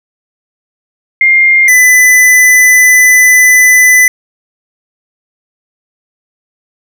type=tone pair in turn; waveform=sine / square; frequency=2114 / 2002 Hz; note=C7 / B6; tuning=+17 / +23 cents; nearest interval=minor second; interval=94 cents; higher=first; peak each=-3 dBFS; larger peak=neither; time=1.21-1.68 / 1.68-4.08 s; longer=second; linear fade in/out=2 ms; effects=none